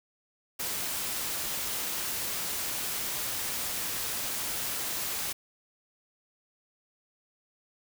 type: noise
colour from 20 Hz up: white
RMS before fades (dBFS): -33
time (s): 0.59-5.33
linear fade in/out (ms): 10
effects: none